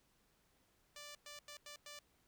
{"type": "tone bursts at uneven times", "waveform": "5% pulse", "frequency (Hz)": 587.3, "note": "D5", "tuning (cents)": 0, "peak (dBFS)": -39, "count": 5, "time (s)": [[0.96, 1.15], [1.26, 1.39], [1.48, 1.57], [1.66, 1.76], [1.86, 1.99]], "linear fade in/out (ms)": 2, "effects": ["pink hiss -75 dBFS RMS until 2.27 s"]}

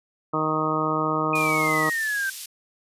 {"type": "harmonic tone", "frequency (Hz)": 155.9, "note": "D#3", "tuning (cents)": 4, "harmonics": [1, 2, 3, 4, 5, 6, 7, 8], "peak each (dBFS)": [-31, -28, -30, -31, -35, -32, -29, -26], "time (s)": [0.33, 1.9], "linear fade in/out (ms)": 10}
{"type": "exponential sweep", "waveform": "sine", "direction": "down", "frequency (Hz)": [2489, 1548], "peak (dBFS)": -23, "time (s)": [1.33, 2.3], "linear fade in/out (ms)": 5}
{"type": "band-pass noise", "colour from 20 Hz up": "white", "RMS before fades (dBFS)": -37, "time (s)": [1.35, 2.46], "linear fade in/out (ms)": 5, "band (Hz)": [3100, 12000], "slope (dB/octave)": 12}
{"effects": ["resampled to 32000 Hz"]}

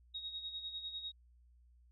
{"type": "tone with tremolo", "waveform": "sine", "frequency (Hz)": 3769, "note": "A#7", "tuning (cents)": 18, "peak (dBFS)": -39, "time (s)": [0.14, 1.12], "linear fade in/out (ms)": 10, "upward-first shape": "sine", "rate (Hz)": 10, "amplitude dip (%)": 60, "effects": ["added 60 Hz sine -62 dBFS peak until 1.91 s"]}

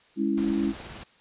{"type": "chord", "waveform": "sine", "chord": "C# minor", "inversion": "second", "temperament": "equal", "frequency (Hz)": [207.7, 277.2, 329.6], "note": ["G#3", "C#4", "E4"], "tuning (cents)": [0, 0, 0], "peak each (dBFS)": -27, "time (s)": [0.16, 0.74], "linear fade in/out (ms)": 50}
{"type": "noise with tremolo", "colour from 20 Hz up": "pink", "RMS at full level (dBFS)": -40, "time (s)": [0.37, 1.04], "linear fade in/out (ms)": 10, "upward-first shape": "sine", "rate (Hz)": 19, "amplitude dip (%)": 25}
{"effects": ["white hiss -59 dBFS RMS until 1.2 s", "resampled to 8000 Hz"]}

